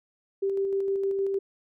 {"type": "tone with tremolo", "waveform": "sine", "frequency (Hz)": 392, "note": "G4", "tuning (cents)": 0, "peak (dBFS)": -23, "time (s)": [0.42, 1.39], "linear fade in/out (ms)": 10, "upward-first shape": "square", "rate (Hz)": 6.5, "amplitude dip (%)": 25, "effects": []}